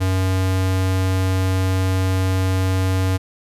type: tone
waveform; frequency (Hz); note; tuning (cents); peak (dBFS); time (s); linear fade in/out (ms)
square; 93.9; F#2; +26; -17; 0-3.18; 20
effects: resampled to 32000 Hz